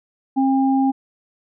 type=tone pair together; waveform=sine; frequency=268 / 804 Hz; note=C4 / G5; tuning=+42 / +44 cents; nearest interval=octave + perfect fifth; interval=1902 cents; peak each=-15 / -21 dBFS; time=0.36-0.92 s; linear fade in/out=20 ms; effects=none

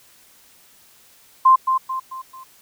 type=tone with echo; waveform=sine; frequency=1046.5 Hz; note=C6; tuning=in tune; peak=-8 dBFS; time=1.45-1.56 s; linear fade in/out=10 ms; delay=220 ms; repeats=4; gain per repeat=-7 dB; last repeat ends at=2.44 s; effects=white hiss -52 dBFS RMS until 2.61 s

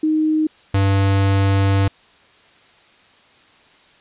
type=tone pair in turn; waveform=sine / square; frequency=311.1 / 97.99 Hz; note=D#4 / G2; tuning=0 / 0 cents; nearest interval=octave + minor sixth; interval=2000 cents; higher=first; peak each=-14 dBFS; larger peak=neither; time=0.03-0.47 / 0.74-1.88 s; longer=second; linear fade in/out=5 ms; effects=white hiss -51 dBFS RMS until 4 s + resampled to 8000 Hz

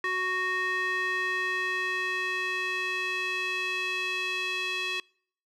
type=tone with band-pass filter sweep; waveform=square; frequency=370 Hz; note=F#4; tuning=in tune; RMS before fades=-30 dBFS; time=0.04-5 s; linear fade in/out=2 ms; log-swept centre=1700 to 2900 Hz; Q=2.8; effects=noise-tail reverb RT60 0.6 s tail -26 dB re dry

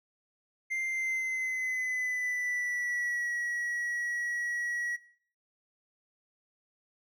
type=tone with pitch glide; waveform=triangle; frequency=2093 to 1919.3 Hz; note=C7 to B6; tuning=0 to -50 cents; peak=-28 dBFS; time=0.7-4.97 s; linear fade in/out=20 ms; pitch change=-150 cents; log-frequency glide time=0.87-3.31 s; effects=noise-tail reverb RT60 0.6 s tail -21 dB re dry

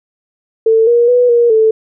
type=tone with pitch steps; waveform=sine; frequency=447.1 / 474.5 / 491.5 / 473.8 / 440.4 Hz; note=A4 / A#4 / B4 / A#4 / A4; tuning=+28 / +31 / -8 / +28 / +2 cents; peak=-6 dBFS; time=0.66-1.71 s; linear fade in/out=5 ms; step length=210 ms; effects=none

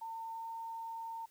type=tone with pitch glide; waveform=sine; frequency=905 to 910.2 Hz; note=A5 to A#5; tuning=+48 to -42 cents; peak=-40 dBFS; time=0.01-1.26 s; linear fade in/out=10 ms; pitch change=+10 cents; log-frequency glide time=0.32-0.46 s; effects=white hiss -68 dBFS RMS until 1.3 s

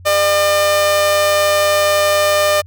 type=tone with amplitude modulation; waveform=sawtooth; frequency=602 Hz; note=D5; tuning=43 cents sharp; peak=-6 dBFS; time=0.05-2.62 s; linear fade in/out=20 ms; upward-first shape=sine; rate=191 Hz; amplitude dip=35%; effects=added 90 Hz sine -35 dBFS peak until 2.66 s

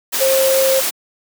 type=tone in noise; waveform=sine; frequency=532 Hz; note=C5; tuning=29 cents sharp; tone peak=-12 dBFS; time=0.2-0.81 s; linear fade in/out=20 ms; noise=white; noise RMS=-19 dBFS; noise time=0.12-0.91 s; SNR=+4 dB; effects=high-pass 300 Hz 12 dB/octave

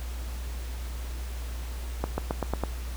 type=accelerating click train; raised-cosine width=1 ms; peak=-13 dBFS; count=6; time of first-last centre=2.04-2.637 s; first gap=140 ms; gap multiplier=0.92; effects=added 60 Hz sine -32 dBFS peak until 2.96 s + pink hiss -45 dBFS RMS until 2.96 s

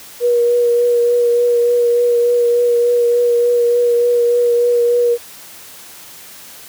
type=tone with vibrato; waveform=sine; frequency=479.4 Hz; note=A#4; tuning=48 cents sharp; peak=-10 dBFS; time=0.2-5.18 s; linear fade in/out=50 ms; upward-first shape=triangle; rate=3.4 Hz; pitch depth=20 cents each way; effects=white hiss -37 dBFS RMS until 6.68 s + high-pass 80 Hz 12 dB/octave

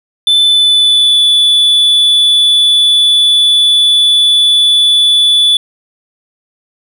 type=tone with pitch glide; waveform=triangle; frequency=3520 to 3460 Hz; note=A7 to A7; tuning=0 to -30 cents; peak=-4 dBFS; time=0.27-5.57 s; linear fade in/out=2 ms; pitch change=-30 cents; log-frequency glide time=0.39-1.2 s; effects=none

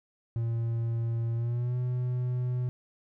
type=tone with pitch glide; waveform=triangle; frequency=115.6 to 124.61 Hz; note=A#2 to B2; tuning=-14 to +16 cents; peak=-25 dBFS; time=0.36-2.69 s; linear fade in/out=0 ms; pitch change=+130 cents; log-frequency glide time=1.34-1.77 s; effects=none

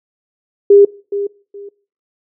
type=tone with echo; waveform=sine; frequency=403.1 Hz; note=G4; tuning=48 cents sharp; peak=-3 dBFS; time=0.7-0.85 s; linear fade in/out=5 ms; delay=420 ms; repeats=2; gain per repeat=-13 dB; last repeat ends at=1.69 s; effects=noise-tail reverb RT60 0.4 s tail -21 dB re dry

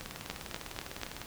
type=two click trains; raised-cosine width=0.2 ms; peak=-17 / -22 dBFS; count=4 / 25; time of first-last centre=0.3-1.033 / 0.01-1.216 s; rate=4.09 / 19.9 Hz; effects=pink hiss -47 dBFS RMS until 1.26 s

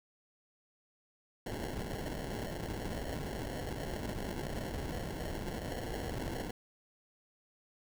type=noise with sample-and-hold; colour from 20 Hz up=pink; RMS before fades=-39 dBFS; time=1.46-6.51 s; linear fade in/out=5 ms; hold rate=1225 Hz; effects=none

